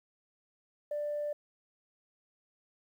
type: tone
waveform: sine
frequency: 590 Hz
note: D5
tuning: 8 cents sharp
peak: -31 dBFS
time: 0.91-1.33 s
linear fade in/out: 5 ms
effects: tanh soft clip ceiling -28 dBFS + 11-bit